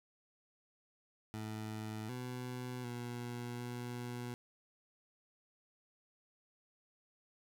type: tone with pitch steps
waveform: 20% pulse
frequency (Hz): 108.8 / 125 / 120.8 / 121.8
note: A2 / B2 / B2 / B2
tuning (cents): -19 / +21 / -38 / -24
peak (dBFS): -36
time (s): 1.34-4.34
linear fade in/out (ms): 0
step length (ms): 750
effects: none